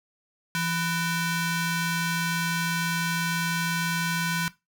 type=ring-modulated tone; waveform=sawtooth; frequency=830 Hz; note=G#5; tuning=1 cent flat; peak=-18 dBFS; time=0.55-4.48 s; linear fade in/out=0 ms; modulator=662 Hz; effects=noise-tail reverb RT60 0.2 s tail -17 dB re dry